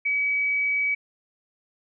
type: tone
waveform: sine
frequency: 2277 Hz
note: C#7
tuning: 46 cents sharp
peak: -21 dBFS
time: 0.05-0.95 s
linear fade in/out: 10 ms
effects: none